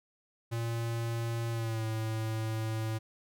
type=tone with pitch glide; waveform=square; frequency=115.9 to 110.67 Hz; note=A#2 to A2; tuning=-10 to +11 cents; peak=-32 dBFS; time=0.51-2.99 s; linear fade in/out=20 ms; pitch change=-79 cents; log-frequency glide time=1.51-1.85 s; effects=none